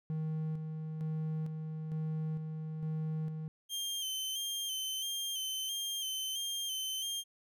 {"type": "tone with tremolo", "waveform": "triangle", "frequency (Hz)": 157.1, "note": "D#3", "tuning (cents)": 17, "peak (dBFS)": -31, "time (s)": [0.1, 3.48], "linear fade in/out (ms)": 0, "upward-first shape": "square", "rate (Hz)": 1.1, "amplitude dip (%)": 40}
{"type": "tone with vibrato", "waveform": "sawtooth", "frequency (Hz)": 3136, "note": "G7", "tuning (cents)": 0, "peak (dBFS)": -32, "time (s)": [3.69, 7.24], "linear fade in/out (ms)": 50, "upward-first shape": "square", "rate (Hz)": 1.5, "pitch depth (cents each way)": 35}
{"effects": []}